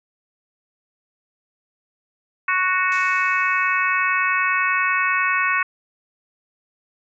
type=harmonic tone; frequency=369.8 Hz; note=F#4; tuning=1 cent flat; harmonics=3 / 4 / 5 / 6 / 7; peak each=-22 / -23 / -24 / -25 / -25 dBFS; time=2.48-5.63 s; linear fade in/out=5 ms
type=noise with exponential decay; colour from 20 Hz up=blue; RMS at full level=-31 dBFS; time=2.92-4.53 s; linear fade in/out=0 ms; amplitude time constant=350 ms
effects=resampled to 16000 Hz